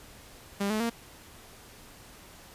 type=tone with pitch steps; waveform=sawtooth; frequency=200 / 215.6 / 232.4 Hz; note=G3 / A3 / A#3; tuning=+35 / -35 / -5 cents; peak=-23 dBFS; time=0.6-0.9 s; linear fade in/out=10 ms; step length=100 ms; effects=pink hiss -51 dBFS RMS until 2.54 s + resampled to 32000 Hz